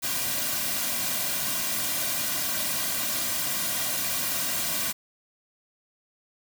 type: noise with comb filter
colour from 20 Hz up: white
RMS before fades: -28 dBFS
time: 0.02-4.93 s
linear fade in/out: 20 ms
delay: 2.3 ms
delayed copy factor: -0.75
effects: none